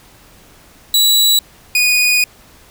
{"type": "tone pair in turn", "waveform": "sawtooth", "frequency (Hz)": [3922, 2471], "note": ["B7", "D#7"], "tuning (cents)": [-13, -13], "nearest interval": "minor sixth", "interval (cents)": 800, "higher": "first", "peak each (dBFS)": [-6, -7], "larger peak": "first", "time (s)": [[0.94, 1.39], [1.75, 2.24]], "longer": "second", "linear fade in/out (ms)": 2, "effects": ["pink hiss -45 dBFS RMS until 2.7 s"]}